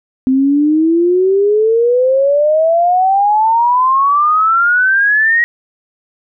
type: exponential sweep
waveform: sine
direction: up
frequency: 257.6 to 1907 Hz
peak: -8 dBFS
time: 0.27-5.44 s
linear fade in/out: 0 ms
effects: none